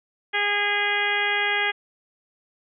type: harmonic tone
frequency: 410 Hz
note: G#4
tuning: 22 cents flat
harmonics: 1 / 2 / 3 / 4 / 5 / 6 / 7 / 8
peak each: -32 / -29 / -35 / -26 / -25 / -30 / -33 / -31 dBFS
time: 0.33-1.72 s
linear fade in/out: 20 ms
effects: none